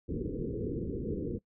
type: low-pass noise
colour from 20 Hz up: white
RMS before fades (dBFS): -35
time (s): 0.08-1.39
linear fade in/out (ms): 20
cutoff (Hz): 480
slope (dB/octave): 96
effects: noise-tail reverb RT60 0.1 s tail -22 dB re dry